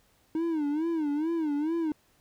triangle tone with vibrato, 311.1 Hz, D#4, in tune, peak -24 dBFS, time 0.35-1.92 s, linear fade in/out 2 ms, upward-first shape sine, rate 2.3 Hz, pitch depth 140 cents each way, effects pink hiss -66 dBFS RMS until 2.2 s

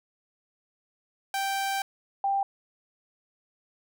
sawtooth / sine tone pair in turn, 783 / 789.8 Hz, G5 / G5, -2 / +13 cents, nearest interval unison, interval 15 cents, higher second, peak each -23 dBFS, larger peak neither, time 1.34-1.82 / 2.24-2.43 s, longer first, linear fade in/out 2 ms, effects none

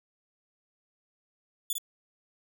5% pulse tone with echo, 3452 Hz, A7, 34 cents flat, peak -20 dBFS, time 1.7-1.73 s, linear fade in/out 2 ms, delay 52 ms, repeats 1, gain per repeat -4 dB, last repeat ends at 1.782 s, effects none

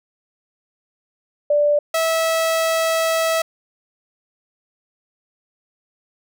sine / sawtooth tone pair in turn, 587.3 / 651.1 Hz, D5 / E5, 0 / -22 cents, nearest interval major second, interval 178 cents, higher second, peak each -13 dBFS, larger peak neither, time 1.5-1.79 / 1.94-3.42 s, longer second, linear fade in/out 5 ms, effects none

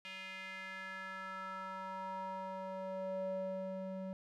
square tone with band-pass filter sweep, 189.4 Hz, F#3, 41 cents sharp, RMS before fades -43 dBFS, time 0.05-4.13 s, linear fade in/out 0 ms, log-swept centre 2600 to 380 Hz, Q 3.4, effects none

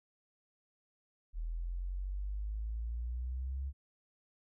sine exponential sweep, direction up, 40 to 69.1 Hz, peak -35 dBFS, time 1.33-3.73 s, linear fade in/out 50 ms, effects none

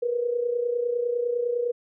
sine tone with amplitude modulation, 481 Hz, B4, 46 cents flat, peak -20 dBFS, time 0.02-1.72 s, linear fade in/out 10 ms, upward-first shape sine, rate 29.9 Hz, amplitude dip 65%, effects none

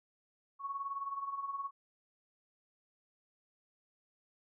sine tone with tremolo, 1108.7 Hz, C#6, in tune, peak -34 dBFS, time 0.59-1.71 s, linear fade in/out 50 ms, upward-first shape sine, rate 19 Hz, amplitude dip 65%, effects none

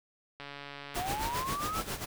click train, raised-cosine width 0.3 ms, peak -27 dBFS, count 148, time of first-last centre 0.4-1.435 s, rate 142 Hz
pink noise with tremolo, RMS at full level -34 dBFS, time 0.94-2.06 s, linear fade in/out 20 ms, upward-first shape sine, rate 7.4 Hz, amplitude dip 75%
sine linear sweep, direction up, 685 to 1342 Hz, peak -33 dBFS, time 0.96-1.82 s, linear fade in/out 20 ms
effects none

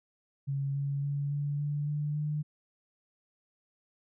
sine tone with pitch steps, 138.59 / 140.44 / 142.32 / 144.23 / 146.15 / 148.11 / 150.09 Hz, C#3 / C#3 / C#3 / D3 / D3 / D3 / D3, 0 / +23 / +46 / -31 / -8 / +15 / +38 cents, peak -29 dBFS, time 0.47-2.43 s, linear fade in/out 20 ms, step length 280 ms, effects none

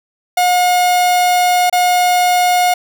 45% pulse tone with dropouts, 719 Hz, F#5, 50 cents flat, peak -10 dBFS, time 0.37-2.74 s, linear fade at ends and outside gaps 5 ms, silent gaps 1.698-1.726 s, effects none

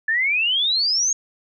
sine exponential sweep, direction up, 1728 to 6645 Hz, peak -17 dBFS, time 0.08-1.13 s, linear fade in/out 5 ms, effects none

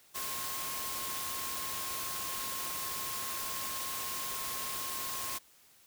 sine tone in noise, 1072 Hz, C6, 42 cents sharp, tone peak -43 dBFS, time 0.14-5.39 s, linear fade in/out 20 ms, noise white, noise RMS -38 dBFS, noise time 0.14-5.39 s, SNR -8 dB, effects white hiss -62 dBFS RMS until 5.86 s

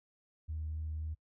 sine tone with vibrato, 78.1 Hz, D#2, 7 cents sharp, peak -35 dBFS, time 0.48-1.15 s, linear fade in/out 20 ms, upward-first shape triangle, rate 3.8 Hz, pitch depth 9 cents each way, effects noise-tail reverb RT60 0.1 s tail -25 dB re dry + tanh soft clip ceiling -31 dBFS

